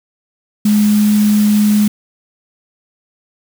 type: tone in noise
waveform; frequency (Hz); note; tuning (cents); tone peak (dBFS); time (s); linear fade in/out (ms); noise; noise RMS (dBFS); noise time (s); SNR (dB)
sine; 209.6; G#3; +16; -8; 0.65-1.88; 5; white; -26; 0.65-1.88; +15
effects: none